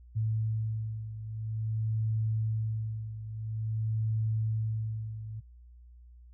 sine beating tone pair, 110 / 110.49 Hz, A2 / A2, 0 / +8 cents, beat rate 0.49 Hz, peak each -30 / -35 dBFS, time 0.15-5.41 s, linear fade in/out 20 ms, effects added 60 Hz sine -50 dBFS peak until 6.33 s

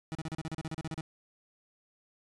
30% pulse tone bursts, 160 Hz, D#3, 49 cents sharp, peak -32 dBFS, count 14, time 0.12-1.009 s, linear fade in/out 0 ms, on 31 ms, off 35 ms, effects resampled to 22050 Hz

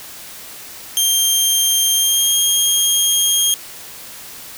15% pulse tone with pitch glide, 3182 to 3238 Hz, G7 to G#7, +25 to -45 cents, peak -6 dBFS, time 0.97-3.54 s, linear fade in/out 0 ms, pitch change +30 cents, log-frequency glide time 1.94-2.34 s, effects white hiss -35 dBFS RMS until 4.57 s

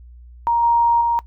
sine tone with level steps, 938 Hz, A#5, 11 cents sharp, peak -14 / -12 / -15 dBFS, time 0.47-1.19 s, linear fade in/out 0 ms, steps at 0.63 / 1.01 s, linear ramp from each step 2 ms, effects noise-tail reverb RT60 0.1 s tail -21 dB re dry + added 60 Hz sine -39 dBFS peak until 1.26 s

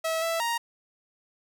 sawtooth tone with pitch steps, 648 / 661 / 935 Hz, E5 / E5 / A#5, -30 / +5 / +5 cents, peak -22 dBFS, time 0.04-0.58 s, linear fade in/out 10 ms, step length 180 ms, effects none

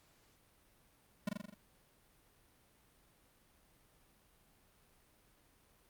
square tone with echo, 204.6 Hz, G#3, 26 cents flat, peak -33 dBFS, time 1.27-1.29 s, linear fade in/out 5 ms, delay 42 ms, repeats 6, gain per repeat -3 dB, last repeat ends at 1.542 s, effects pink hiss -69 dBFS RMS until 5.89 s + Opus 48 kbps

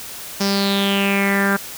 sawtooth tone with low-pass filter sweep, 198.2 Hz, G3, 19 cents sharp, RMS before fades -18 dBFS, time 0.4-1.57 s, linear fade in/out 10 ms, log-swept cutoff 5500 to 1500 Hz, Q 6.5, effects white hiss -33 dBFS RMS until 1.77 s

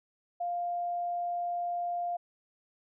sine tone, 700 Hz, F5, 4 cents sharp, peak -30 dBFS, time 0.4-2.17 s, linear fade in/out 10 ms, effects none

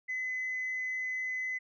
sine tone, 2024 Hz, B6, 42 cents sharp, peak -31 dBFS, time 0.08-1.59 s, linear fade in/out 20 ms, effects tanh soft clip ceiling -28 dBFS

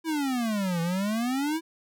square exponential two-way sweep, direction down then up, 332.5 to 164.81 to 332.5 Hz, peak -26 dBFS, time 0.04-1.61 s, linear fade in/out 50 ms, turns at 0.81 s, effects none

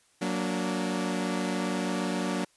sawtooth chord, Gb augmented, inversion none, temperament equal with one note detuned, 185 / 233.1 / 290.6 Hz, Gb3 / Bb3 / D4, 0 / 0 / -18 cents, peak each -27 / -29 / -29 dBFS, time 0.21-2.45 s, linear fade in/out 10 ms, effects white hiss -65 dBFS RMS until 2.56 s + resampled to 24000 Hz

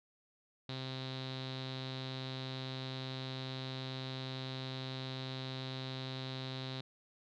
sawtooth tone with low-pass filter, 131.1 Hz, C3, 4 cents sharp, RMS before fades -42 dBFS, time 0.69-6.81 s, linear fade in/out 2 ms, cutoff 3900 Hz, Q 8.4, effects none

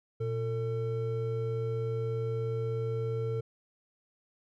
triangle tone pair together, 117.75 / 450 Hz, A#2 / A4, +18 / +39 cents, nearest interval octave + major seventh, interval 2321 cents, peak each -30 / -31 dBFS, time 0.2-3.41 s, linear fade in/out 10 ms, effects none

